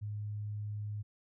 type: tone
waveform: sine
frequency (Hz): 104.6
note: G#2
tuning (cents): +13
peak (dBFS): -36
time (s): 0.01-1.03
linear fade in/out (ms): 20
effects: none